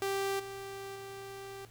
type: tone with level steps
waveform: sawtooth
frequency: 392 Hz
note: G4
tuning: in tune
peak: -27 / -37 / -39 dBFS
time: 0.02-1.65 s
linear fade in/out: 0 ms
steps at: 0.39 / 0.95 s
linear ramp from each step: 10 ms
effects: added 115 Hz sine -56 dBFS peak until 1.7 s + pink hiss -60 dBFS RMS until 1.7 s